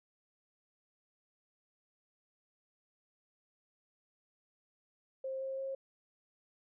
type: tone with pitch steps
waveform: sine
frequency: 530 / 534 / 538 Hz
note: C5 / C5 / C5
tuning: +22 / +35 / +48 cents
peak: -36 dBFS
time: 5.24-5.75 s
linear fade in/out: 5 ms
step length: 170 ms
effects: none